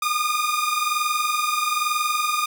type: tone pair together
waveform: sawtooth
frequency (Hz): 1209 / 1230.1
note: D6 / D#6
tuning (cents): +50 / -20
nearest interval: unison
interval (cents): 30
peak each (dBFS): -20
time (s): 0.02-2.46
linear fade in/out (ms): 5
effects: none